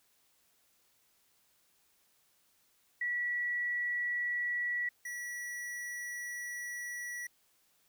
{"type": "tone pair in turn", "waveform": ["sine", "square"], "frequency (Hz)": [1941, 1941], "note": ["B6", "B6"], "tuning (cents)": [-31, -31], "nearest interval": "unison", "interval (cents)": 0, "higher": "neither", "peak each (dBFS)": [-31, -39], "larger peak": "first", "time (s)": [[3.01, 4.89], [5.05, 7.27]], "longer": "second", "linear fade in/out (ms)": 5, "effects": ["white hiss -71 dBFS RMS until 7.88 s"]}